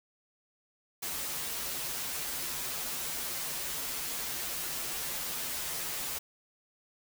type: noise with comb filter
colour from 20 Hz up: white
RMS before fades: -36 dBFS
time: 1.02-6.19 s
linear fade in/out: 10 ms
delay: 9.9 ms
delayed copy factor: -1
effects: none